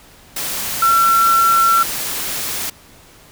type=tone in noise; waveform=sine; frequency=1352 Hz; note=E6; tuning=43 cents sharp; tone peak=-10 dBFS; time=0.82-1.83 s; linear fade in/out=5 ms; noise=white; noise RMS=-23 dBFS; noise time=0.36-2.7 s; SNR=+10 dB; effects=pink hiss -45 dBFS RMS until 3.31 s